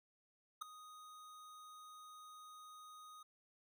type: tone with ADSR envelope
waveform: square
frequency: 1244.5 Hz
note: D#6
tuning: in tune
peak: -38 dBFS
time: 0.61-3.23 s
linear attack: 12 ms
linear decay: 3 ms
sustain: -17 dB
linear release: 6 ms
effects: none